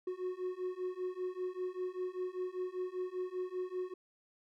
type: beating tone pair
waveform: triangle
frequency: 363.8 / 368.9 Hz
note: F#4 / F#4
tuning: -29 / -5 cents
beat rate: 5.1 Hz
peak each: -38 / -37 dBFS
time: 0.07-3.94 s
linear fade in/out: 5 ms
effects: none